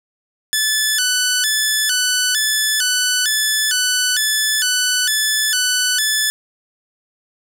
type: tone with vibrato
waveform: 10% pulse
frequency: 1610 Hz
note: G6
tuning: 46 cents sharp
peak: -6 dBFS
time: 0.53-6.3 s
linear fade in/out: 0 ms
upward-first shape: square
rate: 1.1 Hz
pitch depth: 130 cents each way
effects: none